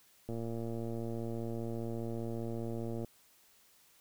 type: click train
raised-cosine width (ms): 2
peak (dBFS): -27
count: 318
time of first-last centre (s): 0.29-3.047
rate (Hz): 115
effects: white hiss -65 dBFS RMS until 4 s